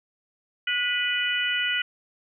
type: harmonic tone with a mistuned harmonic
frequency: 493.9 Hz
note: B4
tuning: in tune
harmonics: 3 / 4 / 5 / 6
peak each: -28 / -29 / -30 / -27 dBFS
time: 0.67-1.82 s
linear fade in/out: 5 ms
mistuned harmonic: 3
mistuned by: -35 cents
effects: none